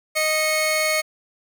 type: tone pair together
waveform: sawtooth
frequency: 622.3 / 2189 Hz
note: D#5 / C#7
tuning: 0 / -22 cents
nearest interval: octave + minor seventh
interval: 2178 cents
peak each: -18 dBFS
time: 0.15-1.02 s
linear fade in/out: 20 ms
effects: none